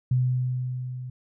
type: tone with level ramp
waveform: sine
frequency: 126.5 Hz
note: B2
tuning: 42 cents sharp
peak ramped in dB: -18 to -33 dBFS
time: 0.11-1.1 s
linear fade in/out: 5 ms
effects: none